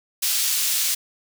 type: high-pass noise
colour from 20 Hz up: pink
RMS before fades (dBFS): -22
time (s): 0.22-0.95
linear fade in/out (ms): 10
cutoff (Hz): 4000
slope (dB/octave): 12
effects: none